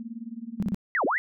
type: tone with tremolo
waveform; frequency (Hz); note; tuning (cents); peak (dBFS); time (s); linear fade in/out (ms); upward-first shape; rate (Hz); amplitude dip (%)
sine; 230; A#3; -23; -31; 0-0.73; 0; sine; 19; 90
type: tone bursts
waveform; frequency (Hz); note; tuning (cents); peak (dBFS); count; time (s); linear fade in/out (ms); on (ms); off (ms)
sine; 196; G3; 0; -22; 3; 0.6-0.745; 0; 25; 35
type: linear two-way sweep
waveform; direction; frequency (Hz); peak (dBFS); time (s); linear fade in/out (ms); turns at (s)
sine; down then up; 2073 to 220 to 2073; -22; 0.95-1.18; 0; 1.05
effects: none